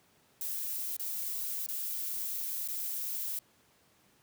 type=noise with dropouts; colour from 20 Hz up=violet; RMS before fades=-36 dBFS; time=0.41-3.39 s; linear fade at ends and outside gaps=2 ms; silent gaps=0.967-0.995 / 1.664-1.686 / 2.677-2.685 s; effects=pink hiss -66 dBFS RMS until 4.22 s + high-pass 100 Hz 12 dB/octave